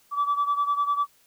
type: beating tone pair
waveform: sine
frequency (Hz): 1151 / 1161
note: D6 / D6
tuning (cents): -35 / -20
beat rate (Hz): 10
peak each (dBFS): -22 / -26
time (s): 0.11-1.07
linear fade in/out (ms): 50
effects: tanh soft clip ceiling -17 dBFS + white hiss -61 dBFS RMS until 1.26 s